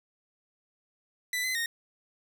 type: tone with pitch steps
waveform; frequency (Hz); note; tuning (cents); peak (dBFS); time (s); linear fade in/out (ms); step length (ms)
sawtooth; 1990 / 2035 / 1854; B6 / C7 / A#6; +13 / -49 / -10; -25; 1.33-1.66; 2; 110
effects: none